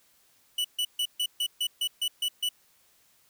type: tone bursts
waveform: 45% pulse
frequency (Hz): 2960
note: F#7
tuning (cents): 0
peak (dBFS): -25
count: 10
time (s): 0.58-2.49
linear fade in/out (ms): 5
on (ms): 65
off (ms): 140
effects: white hiss -64 dBFS RMS until 3.29 s